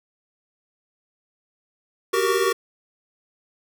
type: tone cluster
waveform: square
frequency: 376.6 / 393.8 / 468.2 / 1124 / 1826 Hz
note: F#4 / G4 / A#4 / C#6 / A#6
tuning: +31 / +8 / +8 / +24 / -36 cents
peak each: -25 / -25 / -24 / -28 / -32 dBFS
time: 2.13-2.53 s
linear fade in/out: 10 ms
effects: none